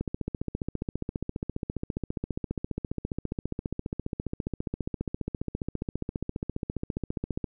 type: click train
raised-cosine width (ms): 3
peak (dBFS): -17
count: 111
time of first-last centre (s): 0.01-7.442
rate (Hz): 14.8
effects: none